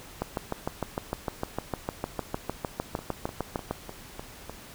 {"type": "two click trains", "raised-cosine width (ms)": 1, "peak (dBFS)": [-23, -14], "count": [6, 24], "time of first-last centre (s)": [[2.99, 4.496], [0.22, 3.71]], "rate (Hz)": [3.32, 6.59], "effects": ["pink hiss -47 dBFS RMS until 4.74 s"]}